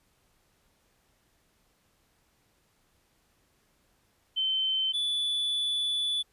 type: tone pair in turn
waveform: sine / triangle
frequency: 3083 / 3461 Hz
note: G7 / A7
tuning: -29 / -29 cents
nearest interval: major second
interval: 200 cents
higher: second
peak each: -25 dBFS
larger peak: neither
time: 4.36-4.93 / 4.93-6.23 s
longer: second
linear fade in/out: 20 ms
effects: pink hiss -69 dBFS RMS until 6.32 s + resampled to 32000 Hz